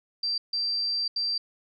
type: tone bursts at uneven times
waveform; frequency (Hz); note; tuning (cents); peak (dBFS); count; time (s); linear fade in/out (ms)
sine; 4699; D8; 0; -25; 3; 0.23-0.38 / 0.53-1.08 / 1.16-1.38; 5
effects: none